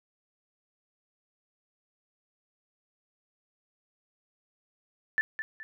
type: tone with echo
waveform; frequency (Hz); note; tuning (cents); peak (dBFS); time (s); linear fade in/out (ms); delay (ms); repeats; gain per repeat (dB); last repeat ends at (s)
sine; 1760; A6; 0; -22; 5.18-5.21; 0; 210; 2; -9; 5.63
effects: none